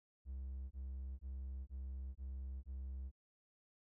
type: tone bursts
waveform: triangle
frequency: 65.8 Hz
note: C2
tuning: 10 cents sharp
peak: -40 dBFS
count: 6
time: 0.25-3.115 s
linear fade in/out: 50 ms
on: 460 ms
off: 21 ms
effects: tanh soft clip ceiling -36 dBFS